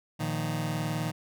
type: chord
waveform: sawtooth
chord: Bb suspended fourth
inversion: none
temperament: just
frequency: 116.54 / 155.39 / 174.81 Hz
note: Bb2 / Eb3 / F3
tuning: 0 / -2 / +2 cents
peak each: -30 / -27 / -32 dBFS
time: 0.19-1.12 s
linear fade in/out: 20 ms
effects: none